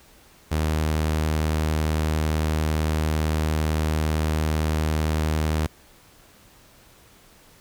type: tone with vibrato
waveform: sawtooth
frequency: 77.78 Hz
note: D#2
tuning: in tune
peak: -17 dBFS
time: 0.51-5.67 s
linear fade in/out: 10 ms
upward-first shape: sine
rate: 11 Hz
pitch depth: 9 cents each way
effects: pink hiss -53 dBFS RMS until 7.6 s